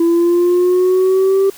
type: linear sweep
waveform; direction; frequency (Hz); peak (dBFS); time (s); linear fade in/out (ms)
sine; up; 334.5 to 392; -7; 0-1.5; 5
effects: tanh soft clip ceiling -8 dBFS + white hiss -39 dBFS RMS until 1.57 s